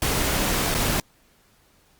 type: noise with dropouts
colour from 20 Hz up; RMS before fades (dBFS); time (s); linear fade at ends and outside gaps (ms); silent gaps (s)
pink; -23; 0.02-1; 2; 0.744-0.748
effects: pink hiss -60 dBFS RMS until 1.99 s + Opus 48 kbps